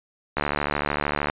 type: click train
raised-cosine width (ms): 0.5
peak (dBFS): -8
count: 69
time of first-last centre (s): 0.37-1.299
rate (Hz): 73.2
effects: resampled to 8000 Hz